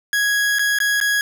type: tone with dropouts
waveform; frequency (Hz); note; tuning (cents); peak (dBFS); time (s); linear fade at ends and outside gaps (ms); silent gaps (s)
40% pulse; 1661.2; G#6; 0; -15; 0.13-1.21; 1; 0.586-0.593 / 0.787-0.802 / 1.002-1.012
effects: none